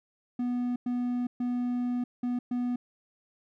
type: tone bursts at uneven times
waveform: triangle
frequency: 245.4 Hz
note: B3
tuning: 11 cents flat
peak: -25 dBFS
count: 5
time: 0.39-0.76 / 0.86-1.27 / 1.4-2.04 / 2.23-2.39 / 2.51-2.76 s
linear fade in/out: 5 ms
effects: none